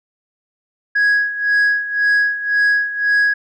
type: tone with tremolo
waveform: sine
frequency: 1661.2 Hz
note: G#6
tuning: in tune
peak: -8 dBFS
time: 0.95-3.34 s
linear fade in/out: 10 ms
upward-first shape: sine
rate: 1.9 Hz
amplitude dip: 80%
effects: tanh soft clip ceiling -10 dBFS